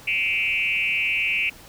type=tone with frequency modulation; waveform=sine; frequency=2494 Hz; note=D#7; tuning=3 cents sharp; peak=-20 dBFS; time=0.07-1.5 s; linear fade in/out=10 ms; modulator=186 Hz; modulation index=1.5; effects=pink hiss -46 dBFS RMS until 1.68 s